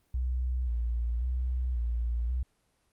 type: tone with vibrato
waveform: sine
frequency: 60.5 Hz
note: B1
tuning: 35 cents flat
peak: -27 dBFS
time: 0.14-2.43 s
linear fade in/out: 5 ms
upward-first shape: square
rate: 0.93 Hz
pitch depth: 57 cents each way
effects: pink hiss -72 dBFS RMS until 2.92 s + Opus 24 kbps